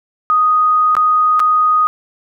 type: tone with dropouts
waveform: sine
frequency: 1244.5 Hz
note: D#6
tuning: in tune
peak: -9 dBFS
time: 0.3-1.87 s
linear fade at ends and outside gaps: 0 ms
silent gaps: 0.952-0.967 / 1.395-1.401 s
effects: none